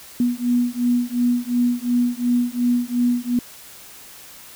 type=beating tone pair; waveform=sine; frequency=241.8 / 244.6 Hz; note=B3 / B3; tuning=-36 / -16 cents; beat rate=2.8 Hz; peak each=-20 dBFS; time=0.2-3.39 s; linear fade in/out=2 ms; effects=white hiss -42 dBFS RMS until 4.55 s